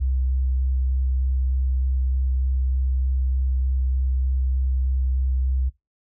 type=tone with vibrato; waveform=sine; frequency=64.8 Hz; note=C2; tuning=16 cents flat; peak=-19 dBFS; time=0-5.7 s; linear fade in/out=20 ms; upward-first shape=square; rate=3.3 Hz; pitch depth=8 cents each way; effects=noise-tail reverb RT60 0.2 s tail -21 dB re dry